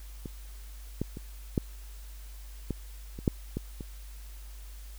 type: clicks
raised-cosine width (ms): 3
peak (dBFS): -24 / -16 / -26 / -12 / -18 / -27 / -10 / -18 / -26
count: 9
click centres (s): 0.258 / 1.016 / 1.171 / 1.578 / 2.707 / 3.189 / 3.278 / 3.57 / 3.808
effects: added 50 Hz sine -42 dBFS peak until 4.98 s + white hiss -55 dBFS RMS until 4.98 s